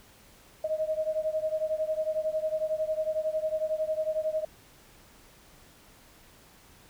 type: beating tone pair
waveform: sine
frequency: 622.3 / 633.3 Hz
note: D#5 / D#5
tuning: 0 / +30 cents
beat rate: 11 Hz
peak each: -29 / -31 dBFS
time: 0.64-4.45 s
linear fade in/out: 5 ms
effects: pink hiss -56 dBFS RMS until 6.89 s